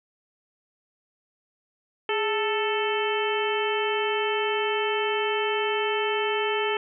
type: harmonic tone with a mistuned harmonic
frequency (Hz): 440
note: A4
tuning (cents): 0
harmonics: 1 / 2 / 3 / 4 / 5 / 6 / 7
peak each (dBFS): -26 / -30 / -33 / -34 / -34 / -33 / -33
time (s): 2.09-6.77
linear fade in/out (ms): 2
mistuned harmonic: 1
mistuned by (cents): -88
effects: none